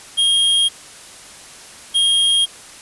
square tone pair in turn, 3243 / 3243 Hz, G#7 / G#7, -42 / -42 cents, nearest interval unison, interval 0 cents, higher neither, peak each -13 dBFS, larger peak neither, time 0.17-0.69 / 1.94-2.46 s, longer neither, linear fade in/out 20 ms, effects white hiss -39 dBFS RMS until 2.81 s + resampled to 24000 Hz

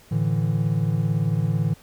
triangle chord, A suspended fourth, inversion none, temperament equal with one note detuned, 111.15 / 146.83 / 164.81 Hz, A2 / D3 / E3, +18 / 0 / 0 cents, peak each -22 dBFS, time 0.11-1.74 s, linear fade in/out 10 ms, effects pink hiss -52 dBFS RMS until 1.82 s

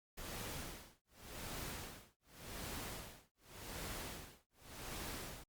pink noise with tremolo, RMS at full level -45 dBFS, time 0.17-5.44 s, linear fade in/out 10 ms, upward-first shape sine, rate 0.87 Hz, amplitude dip 100%, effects Opus 48 kbps

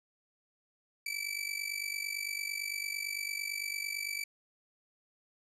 sawtooth tone with amplitude modulation, 2313 Hz, D7, 27 cents flat, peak -28 dBFS, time 1.06-4.24 s, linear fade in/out 5 ms, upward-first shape sine, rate 48.9 Hz, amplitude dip 80%, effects resampled to 32000 Hz

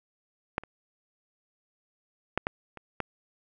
clicks, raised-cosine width 0.5 ms, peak -11 / -29 / -10 / -12 / -27 / -14 dBFS, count 6, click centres 0.581 / 0.636 / 2.376 / 2.469 / 2.773 / 3.003 s, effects none

